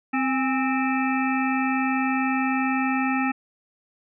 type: harmonic tone with a mistuned harmonic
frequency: 261.6 Hz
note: C4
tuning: in tune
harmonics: 1 / 3 / 5 / 7 / 9 / 10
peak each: -23 / -28 / -30 / -31 / -33 / -33 dBFS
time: 0.13-3.32 s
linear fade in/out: 10 ms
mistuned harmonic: 3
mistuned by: +63 cents
effects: none